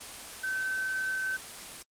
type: tone in noise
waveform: sine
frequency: 1535 Hz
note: G6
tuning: 37 cents flat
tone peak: -29 dBFS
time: 0.43-1.37 s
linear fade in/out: 10 ms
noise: white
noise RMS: -41 dBFS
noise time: 0-1.83 s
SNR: +9 dB
effects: low-pass 10000 Hz 12 dB/octave + Opus 24 kbps